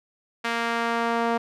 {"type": "tone with band-pass filter sweep", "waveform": "sawtooth", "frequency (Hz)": 232.5, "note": "A#3", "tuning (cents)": -4, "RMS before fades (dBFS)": -25, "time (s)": [0.44, 1.38], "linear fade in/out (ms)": 10, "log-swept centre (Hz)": [1900, 800], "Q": 0.96, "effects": []}